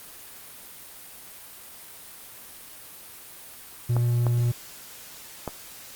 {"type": "tone", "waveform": "triangle", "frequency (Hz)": 120, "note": "B2", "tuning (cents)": -49, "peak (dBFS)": -18, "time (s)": [3.89, 4.52], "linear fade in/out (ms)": 10}
{"type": "clicks", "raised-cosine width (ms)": 1, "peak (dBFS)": -15, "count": 3, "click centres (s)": [3.966, 4.267, 5.477]}
{"effects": ["white hiss -44 dBFS RMS until 5.95 s", "Opus 32 kbps"]}